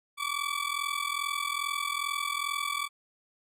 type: ring-modulated tone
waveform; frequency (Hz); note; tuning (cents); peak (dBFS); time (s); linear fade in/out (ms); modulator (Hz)
20% pulse; 1150; D6; -37; -22; 0.17-2.89; 50; 21.2
effects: resampled to 32000 Hz